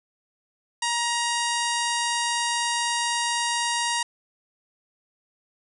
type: harmonic tone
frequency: 944 Hz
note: A#5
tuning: 22 cents sharp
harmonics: 1 / 2 / 3 / 4 / 5 / 6 / 7 / 8 / 9 / 10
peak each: -27 / -30 / -32 / -33 / -34 / -35 / -35 / -36 / -37 / -37 dBFS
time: 0.82-4.03 s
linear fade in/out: 5 ms
effects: none